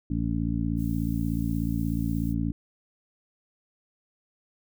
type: harmonic tone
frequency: 56.6 Hz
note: A1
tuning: 50 cents sharp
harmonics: 1 / 2 / 3 / 4 / 5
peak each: -31 / -31 / -31 / -31 / -31 dBFS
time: 0.1-2.52 s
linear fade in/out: 5 ms
type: noise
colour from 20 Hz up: violet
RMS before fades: -50 dBFS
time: 0.76-2.35 s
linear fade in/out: 50 ms
effects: none